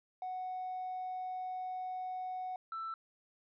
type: tone pair in turn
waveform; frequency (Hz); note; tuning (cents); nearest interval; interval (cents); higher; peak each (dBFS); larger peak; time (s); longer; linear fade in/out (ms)
triangle; 740 / 1328.5; F#5 / E6; 0 / +13; minor seventh; 1013; second; -34 / -35; first; 0.22-2.56 / 2.72-2.94; first; 2
effects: tanh soft clip ceiling -34 dBFS + resampled to 11025 Hz

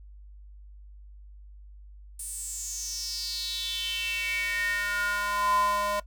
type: tone with high-pass filter sweep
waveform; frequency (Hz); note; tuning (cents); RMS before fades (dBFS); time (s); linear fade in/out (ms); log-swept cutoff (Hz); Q
square; 204.8; G#3; -24; -30; 2.19-6; 5; 9400 to 760; 6.1
effects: noise-tail reverb RT60 0.1 s tail -18 dB re dry + added 50 Hz sine -45 dBFS peak until 6.06 s

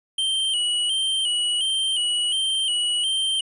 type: tone with vibrato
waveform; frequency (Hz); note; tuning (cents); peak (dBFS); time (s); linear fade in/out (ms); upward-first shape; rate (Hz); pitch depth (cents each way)
square; 3032; F#7; +42; -21; 0.18-3.41; 5; square; 1.4; 60
effects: resampled to 24000 Hz

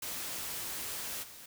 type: noise with level steps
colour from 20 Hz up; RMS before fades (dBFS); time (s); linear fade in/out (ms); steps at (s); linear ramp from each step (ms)
white; -39 / -50; 0.02-1.46; 5; 1.22; 20
effects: none

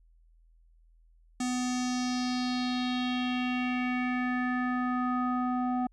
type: tone with low-pass filter sweep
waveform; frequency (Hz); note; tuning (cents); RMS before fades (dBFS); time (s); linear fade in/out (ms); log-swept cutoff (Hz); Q
square; 249.9; B3; +21; -30; 1.4-5.87; 5; 7600 to 920; 3.5
effects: added 41 Hz sine -58 dBFS peak until 5.92 s

